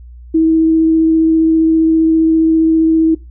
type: tone with vibrato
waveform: sine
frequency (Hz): 322.2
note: E4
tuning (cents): -39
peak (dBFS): -7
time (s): 0.34-3.15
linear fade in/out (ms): 10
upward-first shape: sine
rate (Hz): 15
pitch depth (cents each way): 8
effects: noise-tail reverb RT60 0.2 s tail -19 dB re dry + added 60 Hz sine -32 dBFS peak until 3.3 s